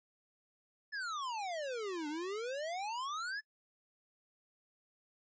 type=exponential two-way sweep; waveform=square; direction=down then up; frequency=1760 to 290 to 1760 Hz; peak=-38 dBFS; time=0.92-3.41 s; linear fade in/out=20 ms; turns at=2.08 s; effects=noise-tail reverb RT60 0.1 s tail -25 dB re dry + resampled to 16000 Hz